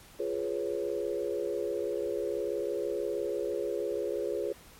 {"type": "chord", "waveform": "sine", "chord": "C# dominant seventh", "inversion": "first", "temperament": "equal", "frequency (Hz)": [349.2, 415.3, 493.9, 554.4], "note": ["E#4", "G#4", "B4", "C#5"], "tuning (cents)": [0, 0, 0, 0], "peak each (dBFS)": [-36, -33, -36, -36], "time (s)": [0.19, 4.53], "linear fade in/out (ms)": 10, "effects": ["pink hiss -54 dBFS RMS until 4.79 s", "MP3 64 kbps"]}